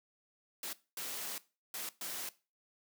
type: noise bursts at uneven times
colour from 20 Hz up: white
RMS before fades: -41 dBFS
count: 4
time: 0.63-0.73 / 0.97-1.38 / 1.74-1.89 / 2.01-2.29 s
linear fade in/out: 2 ms
effects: noise-tail reverb RT60 0.3 s tail -18 dB re dry + high-pass 200 Hz 12 dB/octave